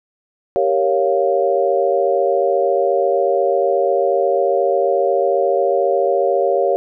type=chord; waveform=sine; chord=G half-diminished seventh; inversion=none; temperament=equal; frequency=392 / 466.2 / 554.4 / 698.5 Hz; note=G4 / Bb4 / Db5 / F5; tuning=0 / 0 / 0 / 0 cents; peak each=-19 / -20 / -17 / -20 dBFS; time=0.56-6.76 s; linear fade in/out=0 ms; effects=none